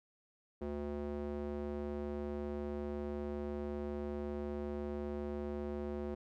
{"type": "tone with band-pass filter", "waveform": "square", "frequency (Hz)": 72.7, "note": "D2", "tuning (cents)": -17, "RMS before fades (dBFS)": -40, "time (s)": [0.61, 6.15], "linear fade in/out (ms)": 10, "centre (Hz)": 380, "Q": 1.4, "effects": []}